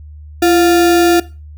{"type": "tone with sample-and-hold", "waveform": "sine", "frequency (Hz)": 341.1, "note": "F4", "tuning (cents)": -41, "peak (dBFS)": -7, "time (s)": [0.42, 1.2], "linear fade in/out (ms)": 5, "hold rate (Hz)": 1050, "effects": ["noise-tail reverb RT60 0.3 s tail -18 dB re dry", "added 75 Hz sine -31 dBFS peak until 1.57 s"]}